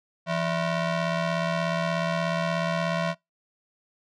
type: ring-modulated tone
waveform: sawtooth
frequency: 415.3 Hz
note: G#4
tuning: in tune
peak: -17 dBFS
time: 0.26-3.15 s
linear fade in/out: 50 ms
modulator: 246 Hz
effects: noise-tail reverb RT60 0.2 s tail -26 dB re dry + low-pass 4000 Hz 12 dB/octave